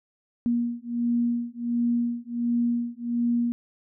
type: beating tone pair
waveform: sine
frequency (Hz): 237 / 238.4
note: A#3 / A#3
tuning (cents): +29 / +39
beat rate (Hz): 1.4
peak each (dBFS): -26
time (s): 0.46-3.52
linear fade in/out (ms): 0
effects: none